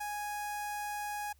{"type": "tone with notch filter", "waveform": "sawtooth", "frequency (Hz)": 830, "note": "G#5", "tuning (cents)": -1, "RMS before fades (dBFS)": -38, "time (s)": [0, 1.33], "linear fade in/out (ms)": 10, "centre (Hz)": 3700, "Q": 1.4, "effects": ["added 70 Hz sine -62 dBFS peak until 1.39 s", "white hiss -71 dBFS RMS until 1.39 s"]}